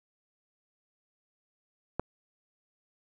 click, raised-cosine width 1 ms, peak -15 dBFS, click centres 1.996 s, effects none

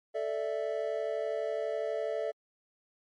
triangle chord, A suspended fourth, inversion none, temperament equal, 440 / 587.3 / 659.3 Hz, A4 / D5 / E5, 0 / 0 / 0 cents, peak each -33 dBFS, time 0.14-2.32 s, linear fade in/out 20 ms, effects MP3 48 kbps

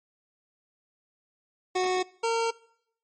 25% pulse tone pair in turn, 368.2 / 458.1 Hz, F#4 / A#4, -8 / -30 cents, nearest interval major third, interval 378 cents, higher second, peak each -20 / -20 dBFS, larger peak neither, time 1.75-2.03 / 2.23-2.51 s, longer neither, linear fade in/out 10 ms, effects noise-tail reverb RT60 0.7 s tail -22 dB re dry + MP3 32 kbps

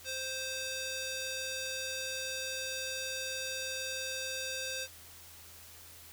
square tone with band-pass filter, 523.3 Hz, C5, in tune, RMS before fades -38 dBFS, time 0.04-4.88 s, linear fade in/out 50 ms, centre 5100 Hz, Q 0.93, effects added 84 Hz sine -60 dBFS peak until 6.12 s + white hiss -53 dBFS RMS until 6.12 s

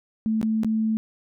sine tone with dropouts, 220 Hz, A3, in tune, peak -20 dBFS, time 0.26-0.97 s, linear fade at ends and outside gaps 0 ms, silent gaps 0.414-0.429 / 0.634-0.646 s, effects none

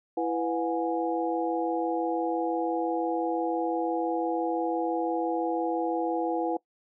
harmonic tone with a mistuned harmonic, 166 Hz, E3, 12 cents sharp, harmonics 2 / 3 / 4 / 5, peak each -29 / -31 / -32 / -33 dBFS, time 0.17-6.57 s, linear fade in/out 5 ms, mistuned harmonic 4, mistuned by +150 cents, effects noise-tail reverb RT60 0.1 s tail -21 dB re dry

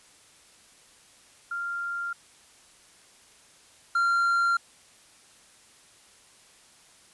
sine / triangle tone pair in turn, 1392 / 1382.4 Hz, F6 / F6, -6 / -18 cents, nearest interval unison, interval 12 cents, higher first, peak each -29 / -19 dBFS, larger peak second, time 1.51-2.13 / 3.95-4.57 s, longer neither, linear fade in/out 5 ms, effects white hiss -56 dBFS RMS until 7.13 s + resampled to 24000 Hz

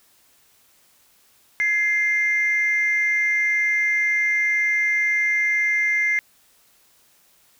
sine tone pair together, 1698.1 / 2093 Hz, G#6 / C7, +38 / 0 cents, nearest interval major third, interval 362 cents, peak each -25 / -17 dBFS, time 1.6-6.19 s, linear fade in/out 0 ms, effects tanh soft clip ceiling -13 dBFS + white hiss -58 dBFS RMS until 7.59 s

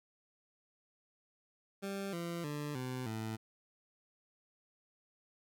20% pulse tone with pitch steps, 197 / 170.51 / 147.58 / 127.74 / 110.56 Hz, G3 / F3 / D3 / C3 / A2, +9 / -41 / +9 / -41 / +9 cents, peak -33 dBFS, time 1.82-3.37 s, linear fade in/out 20 ms, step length 310 ms, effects none

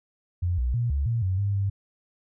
sine tone with pitch steps, 88.1 / 61.4 / 119.4 / 70.2 / 116.1 / 93.4 / 100.5 / 98.9 Hz, F2 / B1 / A#2 / C#2 / A#2 / F#2 / G2 / G2, +16 / -9 / +42 / +22 / -7 / +17 / +44 / +16 cents, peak -22 dBFS, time 0.42-1.7 s, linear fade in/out 10 ms, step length 160 ms, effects none

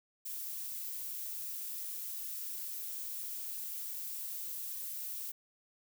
violet noise, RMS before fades -41 dBFS, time 0.25-5.32 s, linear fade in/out 10 ms, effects none

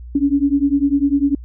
sine beating tone pair, 277.2 / 287.2 Hz, C#4 / D4, 0 / -39 cents, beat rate 10 Hz, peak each -16 dBFS, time 0.15-1.35 s, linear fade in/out 5 ms, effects added 60 Hz sine -31 dBFS peak until 1.44 s

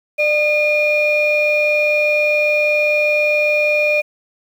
sine tone pair together, 598 / 2425 Hz, D5 / D#7, +31 / -45 cents, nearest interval 2 octaves, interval 2424 cents, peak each -14 dBFS, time 0.18-4.02 s, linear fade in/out 20 ms, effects tanh soft clip ceiling -8 dBFS + 7-bit

